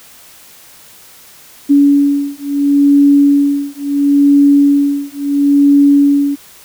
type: beating tone pair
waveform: sine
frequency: 283.4 / 284.13 Hz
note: C#4 / C#4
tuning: +38 / +43 cents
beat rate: 0.73 Hz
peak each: -10 dBFS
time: 1.69-6.36 s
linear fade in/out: 20 ms
effects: white hiss -40 dBFS RMS until 6.64 s